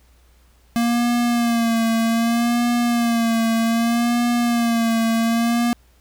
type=tone with vibrato; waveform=square; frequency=233.1 Hz; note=A#3; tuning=in tune; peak=-17 dBFS; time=0.76-5.73 s; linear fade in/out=0 ms; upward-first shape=sine; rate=0.64 Hz; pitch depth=47 cents each way; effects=added 60 Hz sine -52 dBFS peak until 6 s + pink hiss -59 dBFS RMS until 6 s